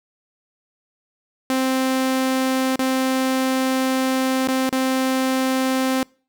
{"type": "tone with dropouts", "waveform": "sawtooth", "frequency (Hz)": 261.6, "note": "C4", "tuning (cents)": 0, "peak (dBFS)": -14, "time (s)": [1.5, 6.03], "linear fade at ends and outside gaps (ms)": 1, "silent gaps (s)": [[2.759, 2.792], [4.474, 4.484], [4.693, 4.726]], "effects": ["noise-tail reverb RT60 0.4 s tail -26 dB re dry"]}